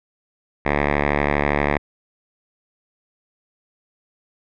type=tone with low-pass filter; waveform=5% pulse; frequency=72.5 Hz; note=D2; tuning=22 cents flat; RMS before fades=-20 dBFS; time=0.65-1.78 s; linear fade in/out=10 ms; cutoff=1900 Hz; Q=2.6; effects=none